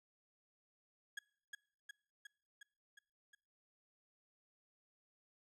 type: tone with echo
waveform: 35% pulse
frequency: 1661.2 Hz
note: G#6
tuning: in tune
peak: -40 dBFS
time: 1.17-1.19 s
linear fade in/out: 5 ms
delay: 360 ms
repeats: 6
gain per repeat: -3 dB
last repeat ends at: 3.35 s
effects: noise-tail reverb RT60 0.6 s tail -24 dB re dry + low-pass 9000 Hz 12 dB/octave